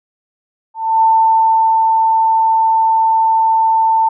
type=tone with ADSR envelope; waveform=sine; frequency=893 Hz; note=A5; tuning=25 cents sharp; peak=-7 dBFS; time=0.74-4.09 s; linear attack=280 ms; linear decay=790 ms; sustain=-2 dB; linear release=9 ms; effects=none